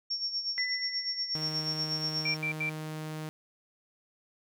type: tone with tremolo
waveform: sine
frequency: 5490 Hz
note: F8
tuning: 31 cents flat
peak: -28 dBFS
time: 0.1-2.37 s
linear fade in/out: 10 ms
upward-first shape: sine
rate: 8.3 Hz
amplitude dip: 65%
type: tone with exponential decay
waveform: sine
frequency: 2000 Hz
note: B6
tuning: 21 cents sharp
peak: -29 dBFS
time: 0.58-1.83 s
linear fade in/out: 0 ms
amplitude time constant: 270 ms
type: tone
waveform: sawtooth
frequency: 155.56 Hz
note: D#3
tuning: in tune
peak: -32 dBFS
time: 1.35-3.29 s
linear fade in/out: 0 ms
type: tone bursts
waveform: sine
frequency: 2349 Hz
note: D7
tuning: in tune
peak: -29 dBFS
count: 3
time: 2.25-2.696 s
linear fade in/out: 5 ms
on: 94 ms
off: 82 ms
effects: none